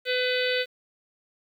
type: harmonic tone with a mistuned harmonic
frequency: 502 Hz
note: B4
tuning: 28 cents sharp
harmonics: 1 / 3 / 4 / 5 / 6 / 7 / 8 / 9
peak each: -26 / -31 / -32 / -33 / -34 / -34 / -35 / -36 dBFS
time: 0.05-0.66 s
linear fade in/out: 50 ms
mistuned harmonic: 8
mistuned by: -49 cents
effects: 9-bit